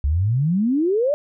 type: exponential sweep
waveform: sine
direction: up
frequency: 66.4 to 610 Hz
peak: -16 dBFS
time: 0.04-1.14 s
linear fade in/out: 0 ms
effects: none